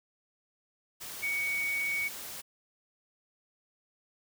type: tone in noise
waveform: sine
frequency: 2241 Hz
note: C#7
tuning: 18 cents sharp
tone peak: -29 dBFS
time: 1.22-2.09 s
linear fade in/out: 20 ms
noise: white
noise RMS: -42 dBFS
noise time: 1-2.42 s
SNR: +10 dB
effects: none